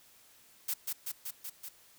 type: noise with echo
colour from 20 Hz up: blue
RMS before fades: -33 dBFS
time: 0.68-0.74 s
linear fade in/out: 10 ms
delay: 190 ms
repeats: 5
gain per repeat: -2 dB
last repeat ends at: 1.69 s
effects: white hiss -61 dBFS RMS until 1.98 s